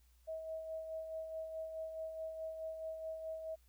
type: tone with tremolo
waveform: sine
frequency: 641 Hz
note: E5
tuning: 49 cents flat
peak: -39 dBFS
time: 0.27-3.56 s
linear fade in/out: 20 ms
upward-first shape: sine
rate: 4.7 Hz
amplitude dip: 45%
effects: added 60 Hz sine -65 dBFS peak until 3.68 s + white hiss -75 dBFS RMS until 3.68 s